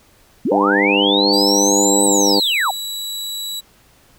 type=linear two-way sweep; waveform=sine; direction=up then down; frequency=183.1 to 8160 to 684 Hz; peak=-15 dBFS; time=0.45-2.71 s; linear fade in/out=5 ms; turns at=2.05 s
type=harmonic tone; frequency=100.2 Hz; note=G2; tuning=38 cents sharp; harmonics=2 / 3 / 4 / 5 / 6 / 7 / 8 / 9 / 10; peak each=-23 / -18 / -21 / -20 / -29 / -32 / -25 / -25 / -37 dBFS; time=0.51-2.4 s; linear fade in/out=10 ms
type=tone with pitch glide; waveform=sawtooth; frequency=3992 to 3912 Hz; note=B7 to B7; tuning=+18 to -17 cents; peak=-21 dBFS; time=1.32-3.61 s; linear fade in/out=20 ms; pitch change=-35 cents; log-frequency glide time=1.84-2.11 s
effects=pink hiss -52 dBFS RMS until 4.18 s